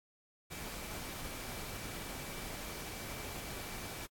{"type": "tone in noise", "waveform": "sine", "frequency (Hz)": 2320, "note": "D7", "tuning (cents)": -22, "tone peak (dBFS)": -55, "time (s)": [0.5, 4.07], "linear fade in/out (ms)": 20, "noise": "pink", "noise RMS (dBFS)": -44, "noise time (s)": [0.5, 4.07], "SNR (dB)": -14, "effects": ["AAC 64 kbps"]}